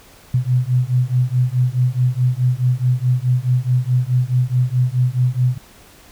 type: beating tone pair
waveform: sine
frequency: 123.47 / 128.17 Hz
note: B2 / C3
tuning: 0 / -35 cents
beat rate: 4.7 Hz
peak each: -17 dBFS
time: 0.34-5.58 s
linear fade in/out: 5 ms
effects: pink hiss -46 dBFS RMS until 6.11 s